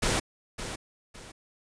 pink noise with echo, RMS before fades -26 dBFS, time 0.02-0.2 s, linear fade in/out 10 ms, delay 560 ms, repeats 2, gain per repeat -10 dB, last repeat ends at 1.32 s, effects resampled to 22050 Hz

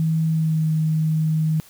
sine tone with pitch glide, 160.4 to 157.28 Hz, E3 to D#3, -47 to +19 cents, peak -17 dBFS, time 0-1.6 s, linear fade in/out 0 ms, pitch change -34 cents, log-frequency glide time 0.29-0.67 s, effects white hiss -49 dBFS RMS until 1.69 s

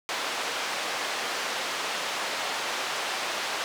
pink band-pass noise, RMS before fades -31 dBFS, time 0.09-3.64 s, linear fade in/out 0 ms, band 640 to 5500 Hz, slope 12 dB/octave, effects none

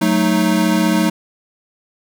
square chord, D# diminished, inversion first, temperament equal, 185 / 220 / 311.1 Hz, F#3 / A3 / D#4, 0 / 0 / 0 cents, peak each -18 dBFS, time 0.01-1.1 s, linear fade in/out 10 ms, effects none

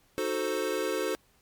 square chord, D# diminished seventh, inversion none, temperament equal, 311.1 / 370 / 440 / 523.3 Hz, D#4 / F#4 / A4 / C5, 0 / 0 / 0 / 0 cents, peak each -37 / -34 / -33 / -34 dBFS, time 0.18-1.15 s, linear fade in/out 0 ms, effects pink hiss -65 dBFS RMS until 1.41 s + MP3 96 kbps

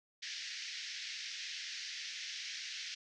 white band-pass noise, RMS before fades -44 dBFS, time 0.22-2.95 s, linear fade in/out 10 ms, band 1700 to 5900 Hz, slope 48 dB/octave, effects none

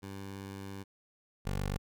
15% pulse tone pair in turn, 98 / 48.49 Hz, G2 / G1, 0 / -18 cents, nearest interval octave, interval 1218 cents, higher first, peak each -35 / -26 dBFS, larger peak second, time 0.02-0.84 / 1.45-1.78 s, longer first, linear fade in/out 20 ms, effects none

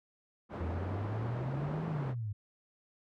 pink band-pass noise, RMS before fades -41 dBFS, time 0.49-2.15 s, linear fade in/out 50 ms, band 120 to 1000 Hz, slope 12 dB/octave
sine exponential two-way sweep, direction up then down, 79 to 165.8 to 99.6 Hz, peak -34 dBFS, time 0.6-2.33 s, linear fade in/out 10 ms, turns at 1.87 s
effects none

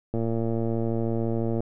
click train, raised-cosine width 2 ms, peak -15 dBFS, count 168, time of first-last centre 0.14-1.605 s, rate 114 Hz, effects none

